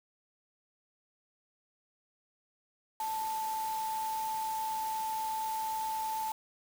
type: tone in noise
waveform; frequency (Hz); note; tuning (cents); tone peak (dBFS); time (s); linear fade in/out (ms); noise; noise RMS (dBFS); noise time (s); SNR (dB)
sine; 880; A5; 0; -32; 3-6.32; 2; white; -45; 3-6.32; +10
effects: none